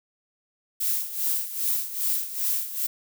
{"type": "noise with tremolo", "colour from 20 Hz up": "violet", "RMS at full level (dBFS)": -24, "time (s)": [0.8, 2.87], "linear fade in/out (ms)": 10, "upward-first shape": "sine", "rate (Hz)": 2.5, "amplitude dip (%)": 75, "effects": []}